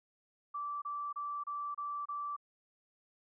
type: tone bursts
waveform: sine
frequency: 1164 Hz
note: D6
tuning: 16 cents flat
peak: -36 dBFS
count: 6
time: 0.54-2.365 s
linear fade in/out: 10 ms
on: 280 ms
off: 29 ms
effects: none

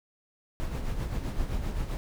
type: noise with tremolo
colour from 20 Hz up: brown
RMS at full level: -29 dBFS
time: 0.6-1.97 s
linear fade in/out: 0 ms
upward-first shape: sine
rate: 7.7 Hz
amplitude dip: 50%
effects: none

